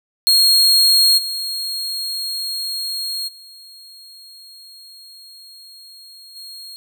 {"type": "tone with level steps", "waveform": "40% pulse", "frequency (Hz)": 4264, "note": "C8", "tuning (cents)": 32, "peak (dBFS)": [-9, -21, -38, -32], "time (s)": [0.27, 6.76], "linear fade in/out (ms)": 0, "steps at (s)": [1.17, 3.27, 6.35], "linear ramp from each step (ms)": 20, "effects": []}